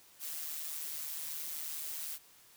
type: noise with amplitude modulation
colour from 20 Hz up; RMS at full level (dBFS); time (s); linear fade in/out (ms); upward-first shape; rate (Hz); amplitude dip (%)
blue; -38; 0.19-2.19; 50; sine; 154; 60
effects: white hiss -61 dBFS RMS until 2.56 s